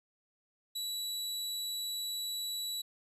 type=tone; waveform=sawtooth; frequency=3929 Hz; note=B7; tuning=10 cents flat; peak=-32 dBFS; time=0.75-2.82 s; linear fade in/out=10 ms; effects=resampled to 32000 Hz